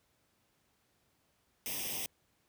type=noise with comb filter; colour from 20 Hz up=white; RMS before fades=-38 dBFS; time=1.66-2.06 s; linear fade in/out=0 ms; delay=0.35 ms; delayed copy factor=+0.85; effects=pink hiss -74 dBFS RMS until 2.48 s + high-pass 60 Hz 12 dB/octave